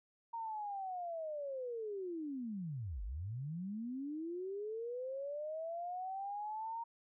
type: linear two-way sweep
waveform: sine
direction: down then up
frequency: 932.3 to 44.69 to 932.3 Hz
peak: -39 dBFS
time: 0.33-6.84 s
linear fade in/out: 10 ms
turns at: 3.03 s
effects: none